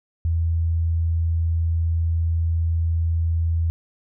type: tone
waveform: sine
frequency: 82.7 Hz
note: E2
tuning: 6 cents sharp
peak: -18 dBFS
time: 0.25-3.7 s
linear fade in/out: 0 ms
effects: none